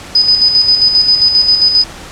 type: tone with tremolo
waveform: sine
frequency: 5000 Hz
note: D#8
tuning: 8 cents sharp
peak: -4 dBFS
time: 0.15-1.84 s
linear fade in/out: 5 ms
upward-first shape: square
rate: 7.5 Hz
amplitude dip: 50%
effects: pink hiss -30 dBFS RMS until 2.11 s + low-pass 8000 Hz 12 dB/octave